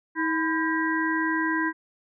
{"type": "harmonic tone with a mistuned harmonic", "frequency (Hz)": 319.7, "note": "D#4", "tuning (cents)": 47, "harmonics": [1, 3, 5, 6], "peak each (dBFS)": [-26, -29, -28, -31], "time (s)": [0.15, 1.73], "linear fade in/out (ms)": 50, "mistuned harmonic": 3, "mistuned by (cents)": 75, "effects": []}